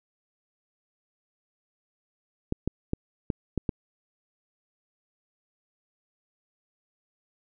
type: clicks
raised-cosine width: 3 ms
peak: -13 dBFS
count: 6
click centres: 2.524 / 2.676 / 2.934 / 3.302 / 3.577 / 3.692 s
effects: none